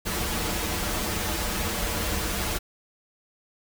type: noise with comb filter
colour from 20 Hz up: pink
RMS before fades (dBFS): -28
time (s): 0.05-2.59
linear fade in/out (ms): 20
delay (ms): 7.5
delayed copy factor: -0.95
effects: none